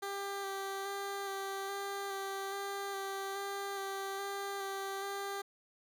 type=tone with vibrato; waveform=15% pulse; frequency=394 Hz; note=G4; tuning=9 cents sharp; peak=-31 dBFS; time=0.02-5.42 s; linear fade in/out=10 ms; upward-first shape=square; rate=1.2 Hz; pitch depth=14 cents each way; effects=none